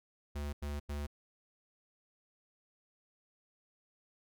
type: tone bursts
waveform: square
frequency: 72.7 Hz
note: D2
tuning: 17 cents flat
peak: -37 dBFS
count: 3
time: 0.35-1.068 s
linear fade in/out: 10 ms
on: 180 ms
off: 89 ms
effects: none